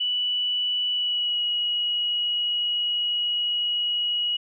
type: tone with pitch glide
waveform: sine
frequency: 2960 to 2907 Hz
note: F#7 to F#7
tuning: 0 to -31 cents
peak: -22 dBFS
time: 0-4.37 s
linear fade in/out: 10 ms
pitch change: -31 cents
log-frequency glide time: 0.91-1.41 s
effects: none